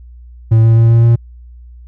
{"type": "tone with pitch steps", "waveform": "triangle", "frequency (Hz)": [112.6, 113.65, 114.7, 115.77, 116.84], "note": ["A2", "A#2", "A#2", "A#2", "A#2"], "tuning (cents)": [40, -43, -28, -11, 4], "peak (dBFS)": -3, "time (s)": [0.51, 1.16], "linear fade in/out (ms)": 10, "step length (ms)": 130, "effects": ["added 60 Hz sine -33 dBFS peak until 1.87 s"]}